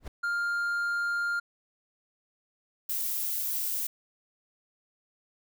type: noise with exponential growth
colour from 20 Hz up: brown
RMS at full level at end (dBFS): -29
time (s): 0-0.08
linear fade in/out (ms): 5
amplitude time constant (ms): 16
type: tone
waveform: triangle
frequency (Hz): 1402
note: F6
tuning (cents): +6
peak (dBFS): -25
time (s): 0.23-1.4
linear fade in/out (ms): 10
type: noise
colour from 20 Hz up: violet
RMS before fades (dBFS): -31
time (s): 2.89-3.87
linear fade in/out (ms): 5
effects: none